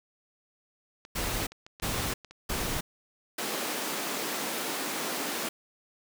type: clicks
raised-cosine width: 0.2 ms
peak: -30 dBFS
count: 10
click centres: 1.051 / 1.209 / 1.36 / 1.52 / 1.665 / 1.799 / 1.87 / 2.247 / 2.31 / 3.66 s
type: noise bursts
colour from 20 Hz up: pink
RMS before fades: -31 dBFS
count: 3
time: 1.15-2.81 s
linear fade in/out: 10 ms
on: 320 ms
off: 350 ms
type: high-pass noise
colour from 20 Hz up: pink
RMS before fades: -33 dBFS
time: 3.38-5.49 s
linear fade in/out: 5 ms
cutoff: 230 Hz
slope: 24 dB/octave
effects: none